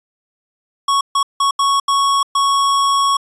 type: tone bursts at uneven times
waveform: square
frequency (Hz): 1108.7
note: C#6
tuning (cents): 0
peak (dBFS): -13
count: 6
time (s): 0.88-1.01 / 1.15-1.23 / 1.4-1.51 / 1.59-1.8 / 1.88-2.23 / 2.35-3.17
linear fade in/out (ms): 5
effects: resampled to 22050 Hz